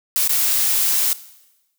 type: noise with dropouts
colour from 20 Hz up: blue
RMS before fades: -18 dBFS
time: 0.16-1.13 s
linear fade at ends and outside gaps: 0 ms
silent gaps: 0.276-0.294 s
effects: noise-tail reverb RT60 1.0 s tail -17 dB re dry